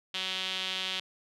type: tone with band-pass filter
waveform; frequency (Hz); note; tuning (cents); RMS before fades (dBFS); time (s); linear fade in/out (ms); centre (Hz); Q
sawtooth; 187.7; F#3; +25; -34; 0.14-1; 5; 3300; 3.8
effects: none